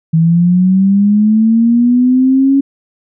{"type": "linear sweep", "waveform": "sine", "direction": "up", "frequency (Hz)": [160, 277.2], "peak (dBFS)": -6, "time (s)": [0.13, 2.61], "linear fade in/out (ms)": 10, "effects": []}